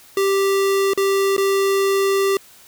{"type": "tone with dropouts", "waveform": "square", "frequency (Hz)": 392, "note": "G4", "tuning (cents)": 0, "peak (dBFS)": -16, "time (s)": [0.17, 2.37], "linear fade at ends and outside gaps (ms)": 2, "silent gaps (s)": [[0.935, 0.975], [1.366, 1.379]], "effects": ["white hiss -47 dBFS RMS until 2.67 s"]}